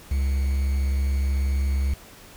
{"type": "tone with quantisation", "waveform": "triangle", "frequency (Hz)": 68.1, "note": "C#2", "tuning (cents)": -30, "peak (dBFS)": -18, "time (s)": [0.11, 1.94], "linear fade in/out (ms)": 5, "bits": 7, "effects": ["pink hiss -47 dBFS RMS until 2.36 s"]}